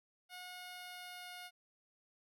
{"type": "tone with pitch glide", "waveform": "10% pulse", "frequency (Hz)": [724, 719], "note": ["F#5", "F#5"], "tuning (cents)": [-38, -50], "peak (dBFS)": -39, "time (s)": [0.29, 1.51], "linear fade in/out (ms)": 50, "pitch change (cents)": -12, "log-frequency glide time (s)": [0.49, 1.31], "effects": []}